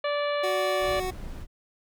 harmonic tone, 582 Hz, D5, 16 cents flat, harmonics 1 / 2 / 3 / 4 / 5 / 6 / 7, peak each -26 / -32 / -36 / -38 / -40 / -42 / -43 dBFS, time 0.04-1 s, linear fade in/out 5 ms
25% pulse tone, 370 Hz, F#4, in tune, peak -25 dBFS, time 0.43-1.11 s, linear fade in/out 10 ms
brown noise, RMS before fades -37 dBFS, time 0.79-1.47 s, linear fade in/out 50 ms
effects none

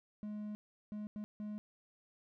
triangle tone bursts at uneven times, 210.2 Hz, G#3, 21 cents sharp, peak -38 dBFS, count 4, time 0.23-0.55 / 0.92-1.07 / 1.16-1.24 / 1.4-1.58 s, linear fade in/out 0 ms, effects none

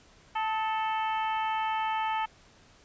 harmonic tone with a mistuned harmonic, 440 Hz, A4, in tune, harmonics 2 / 3 / 4 / 5 / 6 / 7, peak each -28 / -36 / -40 / -41 / -42 / -43 dBFS, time 0.35-2.26 s, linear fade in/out 10 ms, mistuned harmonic 3, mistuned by -45 cents, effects pink hiss -58 dBFS RMS until 2.84 s + resampled to 16000 Hz

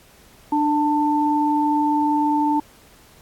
sine tone pair together, 296.7 / 890 Hz, D4 / A5, +18 / +20 cents, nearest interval octave + perfect fifth, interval 1902 cents, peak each -19 dBFS, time 0.52-2.6 s, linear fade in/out 5 ms, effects pink hiss -51 dBFS RMS until 3.21 s + AAC 64 kbps

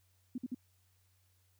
sine tone bursts, 250.2 Hz, B3, 23 cents sharp, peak -35 dBFS, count 3, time 0.35-0.547 s, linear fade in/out 5 ms, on 31 ms, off 52 ms, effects added 92 Hz sine -70 dBFS peak until 1.59 s + white hiss -75 dBFS RMS until 1.59 s

